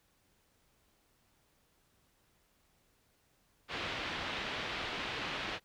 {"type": "low-pass noise", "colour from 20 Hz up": "white", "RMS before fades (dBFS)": -39, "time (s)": [3.68, 5.6], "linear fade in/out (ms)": 50, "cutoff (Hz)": 3500, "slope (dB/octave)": 24, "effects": ["pink hiss -72 dBFS RMS until 5.64 s"]}